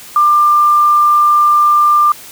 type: tone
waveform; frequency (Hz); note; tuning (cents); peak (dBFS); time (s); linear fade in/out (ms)
sine; 1192; D6; +25; -6; 0.16-2.12; 2
effects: white hiss -34 dBFS RMS until 2.31 s